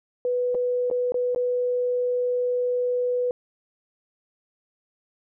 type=tone with dropouts; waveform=sine; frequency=493.9 Hz; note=B4; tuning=in tune; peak=-21 dBFS; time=0.25-3.31 s; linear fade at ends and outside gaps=1 ms; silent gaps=0.546-0.55 / 0.901-0.912 / 1.121-1.143 / 1.348-1.36 s; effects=none